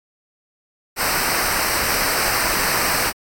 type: noise with comb filter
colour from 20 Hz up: pink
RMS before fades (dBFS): -20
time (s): 0.96-3.13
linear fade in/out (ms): 50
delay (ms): 0.29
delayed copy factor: -0.75
effects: AAC 64 kbps